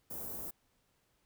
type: band-stop noise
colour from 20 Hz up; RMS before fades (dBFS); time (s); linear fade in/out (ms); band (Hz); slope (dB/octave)
white; -42; 0.1-0.51; 10; 620 to 16000; 12
effects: pink hiss -75 dBFS RMS until 1.25 s